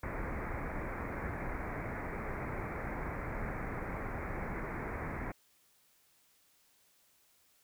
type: low-pass noise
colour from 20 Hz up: pink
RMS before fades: -39 dBFS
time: 0.03-5.32 s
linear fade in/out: 5 ms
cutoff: 2300 Hz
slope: 96 dB/octave
effects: white hiss -69 dBFS RMS until 7.63 s